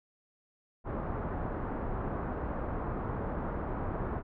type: low-pass noise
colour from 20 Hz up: pink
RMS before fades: -35 dBFS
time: 0.84-4.23 s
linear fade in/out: 50 ms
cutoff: 1300 Hz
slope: 24 dB/octave
effects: none